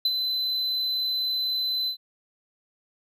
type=tone with ADSR envelope; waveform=triangle; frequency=4034 Hz; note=B7; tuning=36 cents sharp; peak=-17 dBFS; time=0.05-1.97 s; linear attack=5 ms; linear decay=36 ms; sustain=-6 dB; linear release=91 ms; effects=none